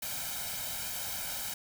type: noise with comb filter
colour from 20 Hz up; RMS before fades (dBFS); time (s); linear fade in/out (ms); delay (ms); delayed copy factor
white; -37; 0.02-1.54; 5; 1.3; +0.75
effects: none